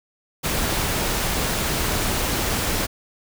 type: noise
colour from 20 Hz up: pink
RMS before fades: -23 dBFS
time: 0.43-2.87 s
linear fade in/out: 20 ms
effects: none